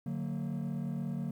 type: chord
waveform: triangle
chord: D augmented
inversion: none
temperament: just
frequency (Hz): 146.83 / 183.54 / 229.4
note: D3 / F#3 / A#3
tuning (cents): 0 / -14 / -28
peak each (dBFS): -34 / -35 / -35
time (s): 0.06-1.31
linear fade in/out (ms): 5
effects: tanh soft clip ceiling -27 dBFS + 11-bit